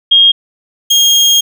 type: tone pair in turn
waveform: sine / 30% pulse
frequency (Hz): 3244 / 3244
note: G#7 / G#7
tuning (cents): -41 / -41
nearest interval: unison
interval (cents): 0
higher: neither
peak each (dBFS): -3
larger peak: neither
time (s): 0.11-0.32 / 0.9-1.41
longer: second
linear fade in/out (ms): 10
effects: none